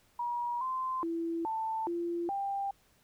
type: tone with pitch steps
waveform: sine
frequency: 958 / 1037 / 333.2 / 887 / 342.9 / 793 Hz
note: A#5 / C6 / E4 / A5 / F4 / G5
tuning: +47 / -16 / +19 / +14 / -32 / +20 cents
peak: -31 dBFS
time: 0.19-2.71 s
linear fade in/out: 5 ms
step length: 420 ms
effects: pink hiss -67 dBFS RMS until 3.03 s